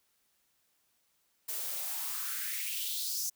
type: noise with high-pass filter sweep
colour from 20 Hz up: blue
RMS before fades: -36 dBFS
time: 1.48-3.3 s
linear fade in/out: 10 ms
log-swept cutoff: 390 to 6200 Hz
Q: 4
effects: white hiss -74 dBFS RMS until 3.35 s